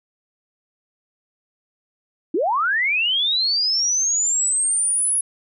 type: linear sweep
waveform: sine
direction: up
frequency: 281.5 to 10548 Hz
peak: -17 dBFS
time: 2.34-5.21 s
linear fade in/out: 5 ms
effects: none